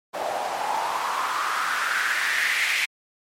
white noise with band-pass filter sweep, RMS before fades -25 dBFS, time 0.13-2.86 s, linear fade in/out 20 ms, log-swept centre 650 to 2300 Hz, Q 4.1, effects MP3 64 kbps

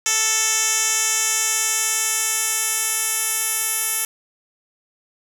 10% pulse tone with band-pass filter sweep, 440.5 Hz, A4, 2 cents sharp, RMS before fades -21 dBFS, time 0.06-4.05 s, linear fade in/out 2 ms, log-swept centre 6500 to 11000 Hz, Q 1.7, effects 7-bit

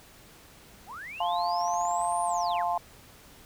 sine linear two-way sweep, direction up then down, 648 to 9400 to 648 Hz, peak -38 dBFS, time 0.86-2.66 s, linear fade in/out 50 ms, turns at 2.23 s
sine chord, F major, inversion none, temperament just, 698.5 / 873.1 / 1047.7 Hz, F5 / A5 / C6, 0 / -14 / +2 cents, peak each -28 / -30 / -32 dBFS, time 1.2-2.78 s, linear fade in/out 5 ms
clicks, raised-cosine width 0.5 ms, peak -34 dBFS, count 9, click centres 1.613 / 1.679 / 1.739 / 1.813 / 1.853 / 1.912 / 2.015 / 2.047 / 2.123 s
effects pink hiss -53 dBFS RMS until 3.45 s

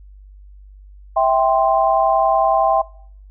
sine chord, C major, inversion first, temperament just, 654.1 / 784.9 / 1046.5 Hz, E5 / G5 / C6, -14 / +2 / 0 cents, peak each -16 / -16 / -19 dBFS, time 1.16-2.82 s, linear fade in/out 10 ms, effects noise-tail reverb RT60 0.6 s tail -22 dB re dry + added 49 Hz sine -39 dBFS peak until 3.3 s

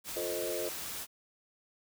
white noise, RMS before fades -40 dBFS, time 0.04-1.07 s, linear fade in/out 50 ms
sine chord, F dominant seventh, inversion none, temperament equal, 349.2 / 440 / 523.3 / 622.3 Hz, F4 / A4 / C5 / Eb5, 0 / 0 / 0 / 0 cents, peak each -39 dBFS, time 0.16-0.69 s, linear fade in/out 5 ms
effects none

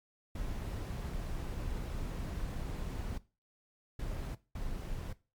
brown noise bursts at uneven times, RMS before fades -38 dBFS, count 3, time 0.35-3.18 / 3.99-4.35 / 4.55-5.13 s, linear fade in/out 5 ms, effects noise-tail reverb RT60 0.3 s tail -18 dB re dry + MP3 96 kbps

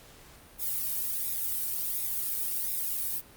violet noise with flanger, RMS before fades -31 dBFS, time 0.58-3.22 s, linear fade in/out 50 ms, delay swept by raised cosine 0.66 to 1.52 ms, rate 1.4 Hz, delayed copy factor -0.85, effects pink hiss -53 dBFS RMS until 3.36 s + Opus 48 kbps

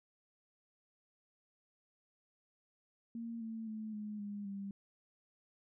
sine tone with pitch steps, 231 / 224 / 217.3 / 210.7 / 204.4 / 198.21 Hz, A#3 / A3 / A3 / G#3 / G#3 / G3, -16 / +31 / -21 / +25 / -27 / +19 cents, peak -40 dBFS, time 3.15-4.71 s, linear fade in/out 2 ms, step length 260 ms, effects none

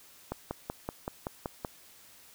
click train, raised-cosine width 1 ms, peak -19 dBFS, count 8, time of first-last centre 0.32-1.648 s, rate 5.27 Hz, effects white hiss -56 dBFS RMS until 2.34 s

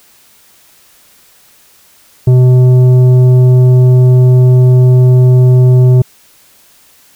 triangle tone with tanh clipping, 126.5 Hz, B2, 42 cents sharp, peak -4 dBFS, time 2.27-6.02 s, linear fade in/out 5 ms, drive 13 dB, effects white hiss -45 dBFS RMS until 7.15 s

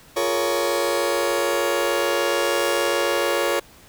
sawtooth chord, Bb minor seventh, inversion second, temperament just, 349.6 / 419.5 / 466.2 / 559.4 Hz, F4 / Ab4 / Bb4 / Db5, +2 / +17 / 0 / +16 cents, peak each -22 / -24 / -22 / -19 dBFS, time 0.16-3.6 s, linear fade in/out 10 ms, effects pink hiss -49 dBFS RMS until 3.88 s

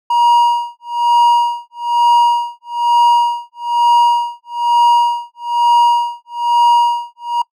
triangle tone with tremolo, 951 Hz, A#5, 34 cents sharp, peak -4 dBFS, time 0.1-7.42 s, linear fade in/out 5 ms, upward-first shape sine, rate 1.1 Hz, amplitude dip 100%, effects noise-tail reverb RT60 0.1 s tail -23 dB re dry

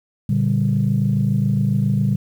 sine chord, G minor, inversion first, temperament equal with one note detuned, 116.54 / 143.81 / 196 Hz, Bb2 / D3 / G3, 0 / -36 / 0 cents, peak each -19 dBFS, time 0.29-2.16 s, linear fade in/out 5 ms, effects tanh soft clip ceiling -8 dBFS + 8-bit

